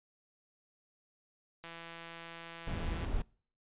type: click train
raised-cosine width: 0.3 ms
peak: -31 dBFS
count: 236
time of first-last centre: 1.64-3.047 s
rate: 167 Hz
type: noise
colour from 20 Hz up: brown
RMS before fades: -35 dBFS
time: 2.67-3.22 s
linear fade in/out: 5 ms
effects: noise-tail reverb RT60 0.5 s tail -26 dB re dry + resampled to 8000 Hz